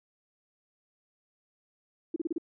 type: tone bursts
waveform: sine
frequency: 329.6 Hz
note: E4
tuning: in tune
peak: -27 dBFS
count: 5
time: 2.14-2.382 s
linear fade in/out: 5 ms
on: 22 ms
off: 33 ms
effects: none